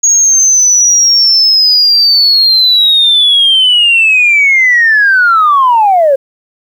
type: linear sweep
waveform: sine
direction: down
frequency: 6645 to 523.3 Hz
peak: -3 dBFS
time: 0.03-6.16 s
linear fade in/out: 10 ms
effects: tanh soft clip ceiling 0 dBFS + 7-bit